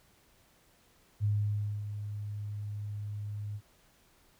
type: tone with ADSR envelope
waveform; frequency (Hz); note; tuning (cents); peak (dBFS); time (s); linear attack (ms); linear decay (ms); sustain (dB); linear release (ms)
sine; 103.83; G#2; 0; -25; 1.2-3.61; 40; 590; -10; 54
effects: pink hiss -65 dBFS RMS until 4.39 s